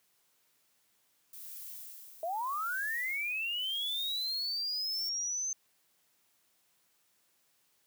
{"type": "noise with tremolo", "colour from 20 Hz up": "violet", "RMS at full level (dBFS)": -45, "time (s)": [1.33, 5.09], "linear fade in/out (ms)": 2, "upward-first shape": "sine", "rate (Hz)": 0.83, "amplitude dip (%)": 65}
{"type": "linear sweep", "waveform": "sine", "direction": "up", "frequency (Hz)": [628, 6272], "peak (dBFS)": -32, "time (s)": [2.23, 5.53], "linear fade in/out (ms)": 2}
{"effects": ["white hiss -72 dBFS RMS until 7.86 s", "high-pass 100 Hz 12 dB/octave"]}